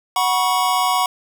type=chord; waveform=square; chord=F# suspended fourth; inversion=none; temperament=equal with one note detuned; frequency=740 / 972.5 / 1108.7 Hz; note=F#5 / B5 / C#6; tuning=0 / -27 / 0 cents; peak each=-21 dBFS; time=0.16-1.06 s; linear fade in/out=2 ms; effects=none